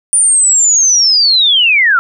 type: linear sweep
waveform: sine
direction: down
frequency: 9397 to 1318.5 Hz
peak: -6 dBFS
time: 0.13-1.99 s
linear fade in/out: 0 ms
effects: none